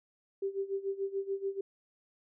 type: tone with tremolo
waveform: sine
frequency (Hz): 392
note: G4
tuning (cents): 0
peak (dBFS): -29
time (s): 0.42-1.61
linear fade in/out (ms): 5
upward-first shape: sine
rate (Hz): 6.9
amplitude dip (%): 85
effects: none